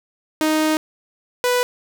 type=tone pair in turn; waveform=sawtooth; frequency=311.1 / 493.8 Hz; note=D#4 / B4; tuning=0 / 0 cents; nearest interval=minor sixth; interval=800 cents; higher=second; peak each=-12 dBFS; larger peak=neither; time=0.41-0.77 / 1.44-1.63 s; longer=first; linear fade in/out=0 ms; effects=none